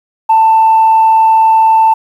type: tone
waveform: sine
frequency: 888 Hz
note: A5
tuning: 16 cents sharp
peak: -3 dBFS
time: 0.29-1.94 s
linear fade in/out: 10 ms
effects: tanh soft clip ceiling -1 dBFS + 7-bit